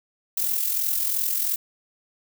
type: noise with amplitude modulation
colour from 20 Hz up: violet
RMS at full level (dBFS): -22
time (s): 0.37-1.56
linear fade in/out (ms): 5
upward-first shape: sine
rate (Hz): 42.9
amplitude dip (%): 55
effects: none